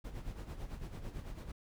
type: noise with tremolo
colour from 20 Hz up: brown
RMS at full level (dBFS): -41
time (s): 0.04-1.52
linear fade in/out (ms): 10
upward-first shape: sine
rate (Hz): 9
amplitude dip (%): 65
effects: none